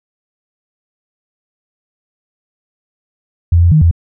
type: tone with pitch steps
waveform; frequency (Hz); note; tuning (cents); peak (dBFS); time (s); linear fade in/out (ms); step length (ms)
sine; 85.3 / 86.4 / 154.8 / 84.3; F2 / F2 / D#3 / E2; -40 / -18 / -9 / +39; -5; 3.52-3.912; 5; 98
effects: none